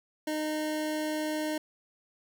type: tone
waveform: 25% pulse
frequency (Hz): 307.5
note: D#4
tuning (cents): -20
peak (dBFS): -26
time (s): 0.27-1.58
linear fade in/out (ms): 5
effects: none